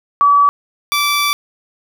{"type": "tone pair in turn", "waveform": ["sine", "15% pulse"], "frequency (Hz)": [1145, 1161.7], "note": ["D6", "D6"], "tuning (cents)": [-44, -19], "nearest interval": "unison", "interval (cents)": 25, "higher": "second", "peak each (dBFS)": -7, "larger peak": "neither", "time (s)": [[0.21, 0.49], [0.92, 1.33]], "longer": "second", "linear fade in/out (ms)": 0, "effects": []}